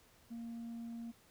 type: tone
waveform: sine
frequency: 232.2 Hz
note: A#3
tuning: 7 cents flat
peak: -40 dBFS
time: 0.3-1.12 s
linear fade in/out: 20 ms
effects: tanh soft clip ceiling -41 dBFS + pink hiss -66 dBFS RMS until 1.3 s